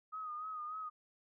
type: tone with vibrato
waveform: sine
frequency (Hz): 1247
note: D#6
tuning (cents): +3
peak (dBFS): -40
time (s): 0.12-0.9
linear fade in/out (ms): 20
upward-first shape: sine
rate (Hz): 3.4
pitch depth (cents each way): 49
effects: none